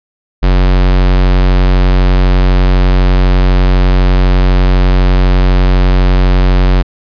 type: tone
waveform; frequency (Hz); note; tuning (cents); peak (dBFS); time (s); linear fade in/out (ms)
square; 46; F#1; -9; -6; 0.42-6.83; 20
effects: resampled to 11025 Hz